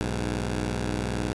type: tone pair together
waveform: 10% pulse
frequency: 61.23 / 103.1 Hz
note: B1 / G#2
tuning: -14 / -12 cents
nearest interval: major sixth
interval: 902 cents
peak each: -20 / -23 dBFS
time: 0.01-1.33 s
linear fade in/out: 0 ms
effects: resampled to 24000 Hz